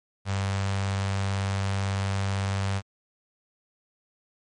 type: tone with notch filter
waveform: sawtooth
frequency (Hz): 98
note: G2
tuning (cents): 0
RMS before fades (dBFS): -27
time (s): 0.25-2.82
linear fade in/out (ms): 50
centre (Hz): 310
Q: 0.68
effects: low-pass 8000 Hz 12 dB/octave + MP3 48 kbps